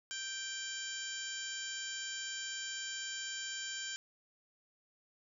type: harmonic tone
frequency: 784 Hz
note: G5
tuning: in tune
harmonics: 2 / 3 / 4 / 5 / 6 / 7 / 8 / 9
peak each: -44 / -52 / -44 / -54 / -50 / -50 / -53 / -45 dBFS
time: 0.11-3.96 s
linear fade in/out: 0 ms
effects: none